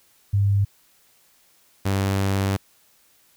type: tone pair in turn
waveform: sine / sawtooth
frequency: 100.1 / 97.64 Hz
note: G2 / G2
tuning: +37 / -6 cents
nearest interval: unison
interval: 43 cents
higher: first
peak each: -16 dBFS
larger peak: neither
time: 0.33-0.65 / 1.85-2.57 s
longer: second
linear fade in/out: 10 ms
effects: white hiss -59 dBFS RMS until 3.36 s